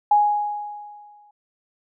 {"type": "tone with exponential decay", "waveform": "sine", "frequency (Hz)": 830.6, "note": "G#5", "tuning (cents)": 0, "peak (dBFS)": -11, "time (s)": [0.11, 1.31], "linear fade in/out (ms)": 5, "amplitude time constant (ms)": 260, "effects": []}